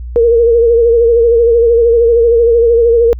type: tone with vibrato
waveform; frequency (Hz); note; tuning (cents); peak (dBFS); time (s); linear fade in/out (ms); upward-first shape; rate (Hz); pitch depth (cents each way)
sine; 466.2; A#4; 0; -5; 0.16-3.13; 0; sine; 13; 46
effects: added 60 Hz sine -21 dBFS peak until 3.19 s